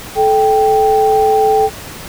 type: tone pair together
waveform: sine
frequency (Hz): 434.2 / 784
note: A4 / G5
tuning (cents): -23 / 0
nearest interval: minor seventh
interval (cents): 1023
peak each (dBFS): -11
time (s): 0.15-1.7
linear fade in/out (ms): 50
effects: pink hiss -30 dBFS RMS until 2.08 s